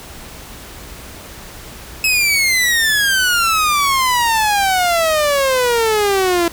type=exponential sweep; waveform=sawtooth; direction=down; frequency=2593 to 335.8 Hz; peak=-9 dBFS; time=2.04-6.48 s; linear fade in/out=2 ms; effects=added 60 Hz sine -40 dBFS peak until 6.52 s + pink hiss -35 dBFS RMS until 6.52 s